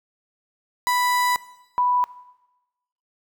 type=tone pair in turn; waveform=35% pulse / sine; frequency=987.8 / 987.8 Hz; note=B5 / B5; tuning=0 / 0 cents; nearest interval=unison; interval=0 cents; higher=neither; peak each=-17 dBFS; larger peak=neither; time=0.87-1.36 / 1.78-2.04 s; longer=first; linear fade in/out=0 ms; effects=noise-tail reverb RT60 1.0 s tail -18 dB re dry

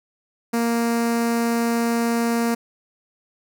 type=tone with notch filter; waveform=sawtooth; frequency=233.1 Hz; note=A#3; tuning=in tune; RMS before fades=-21 dBFS; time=0.53-2.55 s; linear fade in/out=10 ms; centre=3300 Hz; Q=1.6; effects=none

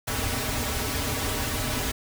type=noise with comb filter; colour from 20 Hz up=pink; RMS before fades=-28 dBFS; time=0.07-1.92 s; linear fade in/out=10 ms; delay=5.7 ms; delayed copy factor=-1; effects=none

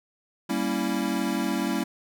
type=chord; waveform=square; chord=G diminished seventh; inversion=none; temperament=equal; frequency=196 / 233.1 / 277.2 / 329.6 Hz; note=G3 / Bb3 / Db4 / Fb4; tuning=0 / 0 / 0 / 0 cents; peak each=-31 dBFS; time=0.49-1.84 s; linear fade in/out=10 ms; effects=none

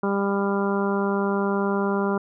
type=harmonic tone; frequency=198.9 Hz; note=G3; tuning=25 cents sharp; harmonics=1 / 2 / 3 / 4 / 5 / 6 / 7; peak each=-24 / -25 / -32 / -33 / -31 / -34 / -33 dBFS; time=0.03-2.18 s; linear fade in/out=5 ms; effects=none

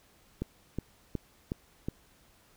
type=click train; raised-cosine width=3 ms; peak=-19 dBFS; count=5; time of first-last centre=0.42-1.885 s; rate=2.73 Hz; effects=pink hiss -63 dBFS RMS until 2.56 s

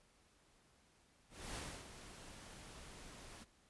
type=noise with ADSR envelope; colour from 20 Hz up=pink; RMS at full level=-45 dBFS; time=1.29-3.45 s; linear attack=260 ms; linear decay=290 ms; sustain=-10 dB; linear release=26 ms; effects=pink hiss -71 dBFS RMS until 3.69 s + resampled to 24000 Hz

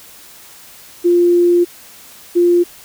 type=tone pair in turn; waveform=sine; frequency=349.2 / 349.2 Hz; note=F4 / F4; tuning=0 / 0 cents; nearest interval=unison; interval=0 cents; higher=neither; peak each=-8 dBFS; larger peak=neither; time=1.04-1.65 / 2.35-2.64 s; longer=first; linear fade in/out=20 ms; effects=white hiss -40 dBFS RMS until 2.84 s

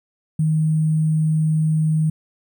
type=tone with sample-and-hold; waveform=sine; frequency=156.9 Hz; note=D#3; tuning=15 cents sharp; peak=-15 dBFS; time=0.39-2.1 s; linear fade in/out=5 ms; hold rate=8820 Hz; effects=none

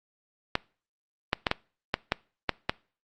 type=clicks; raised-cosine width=0.3 ms; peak=-7 dBFS; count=8; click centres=0.554 / 1.331 / 1.468 / 1.514 / 1.941 / 2.121 / 2.493 / 2.695 s; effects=noise-tail reverb RT60 0.4 s tail -23 dB re dry + Opus 48 kbps

